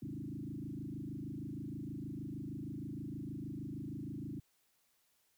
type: tone with frequency modulation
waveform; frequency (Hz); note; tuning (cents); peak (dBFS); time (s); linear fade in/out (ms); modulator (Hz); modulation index
sine; 211.6; G#3; +33; -40; 0.02-4.4; 5; 26.4; 4
effects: white hiss -75 dBFS RMS until 5.37 s